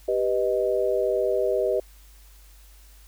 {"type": "chord", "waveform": "sine", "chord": "G augmented", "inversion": "none", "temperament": "equal", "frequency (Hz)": [392, 493.9, 622.3], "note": ["G4", "B4", "D#5"], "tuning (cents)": [0, 0, 0], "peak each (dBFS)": -25, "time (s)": [0.08, 1.8], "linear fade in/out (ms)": 5, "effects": ["added 50 Hz sine -48 dBFS peak until 3.07 s", "white hiss -56 dBFS RMS until 3.07 s"]}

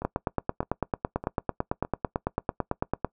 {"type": "two click trains", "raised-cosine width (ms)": 1, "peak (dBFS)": [-21, -11], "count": [4, 28], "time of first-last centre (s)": [[0.02, 1.849], [0.05, 3.047]], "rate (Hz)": [1.64, 9.01], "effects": ["noise-tail reverb RT60 0.1 s tail -22 dB re dry"]}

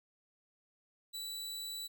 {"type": "tone", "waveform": "sawtooth", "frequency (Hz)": 3950, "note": "B7", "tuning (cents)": 0, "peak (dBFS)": -37, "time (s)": [1.13, 1.88], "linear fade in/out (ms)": 20, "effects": []}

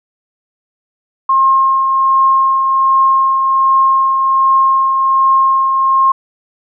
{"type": "tone with tremolo", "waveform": "sine", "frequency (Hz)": 1069, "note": "C6", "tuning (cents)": 37, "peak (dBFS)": -6, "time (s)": [1.29, 6.12], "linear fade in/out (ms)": 5, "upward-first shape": "triangle", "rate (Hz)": 1.3, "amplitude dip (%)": 40, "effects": []}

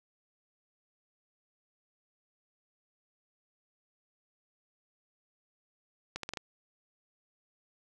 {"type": "accelerating click train", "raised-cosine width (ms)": 0.2, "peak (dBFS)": -19, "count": 5, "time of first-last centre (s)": [6.16, 6.372], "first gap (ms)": 73, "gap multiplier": 0.79, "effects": []}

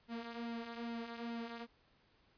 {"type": "tone with flanger", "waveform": "sawtooth", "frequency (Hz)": 233.1, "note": "A#3", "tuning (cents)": 0, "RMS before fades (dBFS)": -44, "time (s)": [0.08, 1.67], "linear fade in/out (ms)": 50, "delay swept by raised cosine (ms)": [1.7, 4.7], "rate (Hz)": 2.4, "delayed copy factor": -0.55, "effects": ["pink hiss -71 dBFS RMS until 2.37 s", "resampled to 11025 Hz"]}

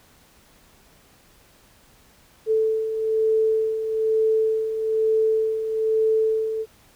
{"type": "beating tone pair", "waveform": "sine", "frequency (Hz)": [439.2, 440.3], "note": ["A4", "A4"], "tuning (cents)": [-3, 1], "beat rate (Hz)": 1.1, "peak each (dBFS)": [-27, -19], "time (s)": [2.46, 6.66], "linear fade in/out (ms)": 50, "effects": ["pink hiss -55 dBFS RMS until 6.95 s"]}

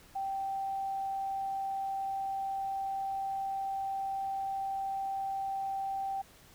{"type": "tone", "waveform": "sine", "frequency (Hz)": 780, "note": "G5", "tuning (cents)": -9, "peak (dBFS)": -32, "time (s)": [0.15, 6.22], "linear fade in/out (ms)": 10, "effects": ["pink hiss -58 dBFS RMS until 6.54 s"]}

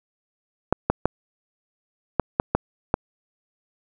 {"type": "clicks", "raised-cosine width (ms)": 1, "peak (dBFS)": -3, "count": 7, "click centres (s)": [0.726, 0.9, 1.056, 2.197, 2.399, 2.55, 2.941], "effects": []}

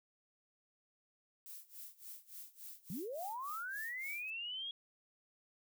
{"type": "noise with tremolo", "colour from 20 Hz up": "violet", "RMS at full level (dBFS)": -49, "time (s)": [1.46, 4.3], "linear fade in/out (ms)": 0, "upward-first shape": "sine", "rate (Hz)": 3.5, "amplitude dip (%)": 90}
{"type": "linear sweep", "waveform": "sine", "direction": "up", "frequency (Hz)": [147.8, 3322], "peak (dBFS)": -40, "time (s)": [2.9, 4.71], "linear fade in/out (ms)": 2}
{"effects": []}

